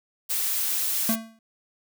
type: noise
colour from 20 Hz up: blue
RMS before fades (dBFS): -26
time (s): 0.29-1.16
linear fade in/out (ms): 20
type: tone with exponential decay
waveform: square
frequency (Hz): 224.2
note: A3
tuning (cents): +33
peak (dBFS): -21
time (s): 1.09-1.39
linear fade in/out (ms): 2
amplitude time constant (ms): 65
effects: none